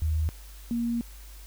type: tone pair in turn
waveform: sine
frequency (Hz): 78.4 / 234.9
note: D#2 / A#3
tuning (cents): +14 / +13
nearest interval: octave + perfect fifth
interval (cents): 1899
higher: second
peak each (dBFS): -23 / -25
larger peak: first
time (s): 0.02-0.29 / 0.71-1.01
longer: second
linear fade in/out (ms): 0
effects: added 50 Hz sine -43 dBFS peak until 1.46 s + white hiss -52 dBFS RMS until 1.46 s